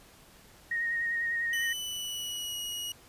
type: tone with vibrato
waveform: sine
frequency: 1864.7 Hz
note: A#6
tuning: in tune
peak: -28 dBFS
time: 0.71-1.73 s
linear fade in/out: 5 ms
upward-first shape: sine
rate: 10 Hz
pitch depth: 21 cents each way
type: tone with pitch glide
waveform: sawtooth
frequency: 2995 to 2898 Hz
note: F#7 to F#7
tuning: +20 to -37 cents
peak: -31 dBFS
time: 1.53-2.92 s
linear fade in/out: 2 ms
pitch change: -57 cents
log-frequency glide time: 1.75-2.59 s
effects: pink hiss -56 dBFS RMS until 3.08 s + resampled to 32000 Hz